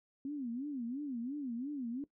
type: tone with vibrato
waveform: sine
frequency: 261.6 Hz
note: C4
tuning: in tune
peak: -36 dBFS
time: 0.25-2.04 s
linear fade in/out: 2 ms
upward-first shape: sine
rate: 2.9 Hz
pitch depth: 220 cents each way
effects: noise-tail reverb RT60 0.1 s tail -18 dB re dry